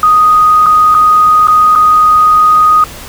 sine tone with dropouts, 1244.5 Hz, D#6, in tune, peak -3 dBFS, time 0.03-2.84 s, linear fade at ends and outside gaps 2 ms, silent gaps 0.661-0.665 / 0.944-0.948 / 1.472-1.482 / 1.753-1.758 s, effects pink hiss -28 dBFS RMS until 3.08 s

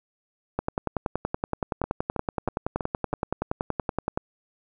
two click trains, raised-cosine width 1 ms, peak -11 / -14 dBFS, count 39 / 5, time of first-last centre 0.59-4.175 / 1.84-3.13 s, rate 10.6 / 3.1 Hz, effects none

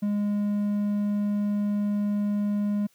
triangle tone, 205.8 Hz, G#3, 16 cents flat, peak -21 dBFS, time 0.02-2.87 s, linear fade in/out 10 ms, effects white hiss -64 dBFS RMS until 2.94 s + high-pass 60 Hz 12 dB/octave

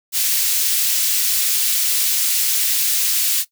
white high-pass noise, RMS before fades -18 dBFS, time 0.12-3.45 s, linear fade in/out 50 ms, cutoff 2900 Hz, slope 12 dB/octave, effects noise-tail reverb RT60 0.1 s tail -17 dB re dry

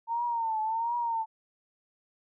sine tone with vibrato, 911 Hz, A#5, 40 cents flat, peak -27 dBFS, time 0.07-1.26 s, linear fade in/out 50 ms, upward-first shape triangle, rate 1.4 Hz, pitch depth 97 cents each way, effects none

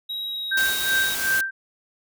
triangle tone with pitch glide, 3832 to 3779 Hz, A#7 to A#7, +47 to +23 cents, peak -26 dBFS, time 0.09-1.15 s, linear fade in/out 10 ms, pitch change -24 cents, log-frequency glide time 0.24-0.71 s
sine tone with tremolo, 1568 Hz, G6, in tune, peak -18 dBFS, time 0.51-1.51 s, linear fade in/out 10 ms, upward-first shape sine, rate 2.7 Hz, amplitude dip 80%
white noise, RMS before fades -28 dBFS, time 0.57-1.41 s, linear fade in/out 5 ms
effects none

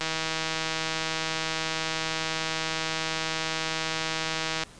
click train, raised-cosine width 0.2 ms, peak -11 dBFS, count 741, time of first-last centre 0.01-4.635 s, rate 160 Hz, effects pink hiss -50 dBFS RMS until 4.79 s + resampled to 22050 Hz

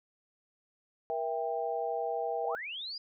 sine chord, E diminished, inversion second, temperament just, 474.7 / 659.3 / 791.1 Hz, Bb4 / E5 / G5, +31 / 0 / +16 cents, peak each -35 dBFS, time 1.1-2.55 s, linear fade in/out 0 ms
sine linear sweep, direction up, 475.2 to 4978 Hz, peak -37 dBFS, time 2.44-2.98 s, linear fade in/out 5 ms
effects none

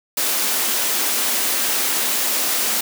white high-pass noise, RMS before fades -20 dBFS, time 0.17-2.81 s, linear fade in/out 5 ms, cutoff 200 Hz, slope 48 dB/octave, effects none

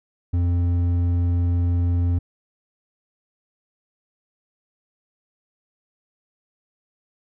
sine tone with hard clipping, 87.4 Hz, F2, 2 cents sharp, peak -19 dBFS, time 0.33-2.19 s, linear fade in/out 10 ms, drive 6 dB, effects none

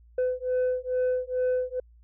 sine beating tone pair, 504 / 506.3 Hz, B4 / B4, +35 / +43 cents, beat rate 2.3 Hz, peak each -25 dBFS, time 0.18-1.8 s, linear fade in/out 5 ms, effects tanh soft clip ceiling -21 dBFS + added 58 Hz sine -52 dBFS peak until 2.03 s

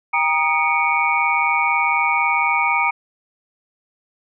sine tone cluster, 798 / 942 / 1236 / 2238 / 2396 Hz, G5 / A#5 / D#6 / C#7 / D7, +31 / +18 / -12 / +16 / +34 cents, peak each -24 / -20 / -23 / -20 / -24 dBFS, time 0.13-2.91 s, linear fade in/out 10 ms, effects none

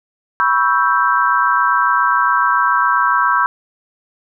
sine chord, C# half-diminished seventh, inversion third, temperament equal with one note detuned, 981.5 / 1108.7 / 1318.5 / 1568 Hz, B5 / C#6 / E6 / G6, -11 / 0 / 0 / 0 cents, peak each -17 dBFS, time 0.4-3.46 s, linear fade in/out 0 ms, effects none

